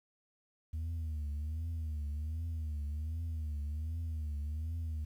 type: tone with vibrato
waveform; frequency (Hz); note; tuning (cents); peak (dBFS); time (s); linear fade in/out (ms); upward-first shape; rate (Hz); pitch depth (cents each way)
sine; 77.78; D#2; 0; -32; 0.73-5.05; 10; triangle; 1.3; 130
effects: tanh soft clip ceiling -34 dBFS + 11-bit